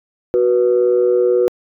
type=tone pair together; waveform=sine; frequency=370 / 488.5 Hz; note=F#4 / B4; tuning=0 / -19 cents; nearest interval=perfect fourth; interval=481 cents; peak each=-13 dBFS; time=0.34-1.48 s; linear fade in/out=0 ms; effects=tanh soft clip ceiling -5 dBFS